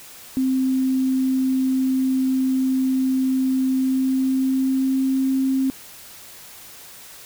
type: tone with pitch glide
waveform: sine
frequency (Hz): 261.6 to 265.6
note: C4 to C4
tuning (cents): 0 to +26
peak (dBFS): -17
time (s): 0.37-5.7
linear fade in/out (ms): 0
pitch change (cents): +26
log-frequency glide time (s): 3.71-5.15
effects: white hiss -42 dBFS RMS until 7.25 s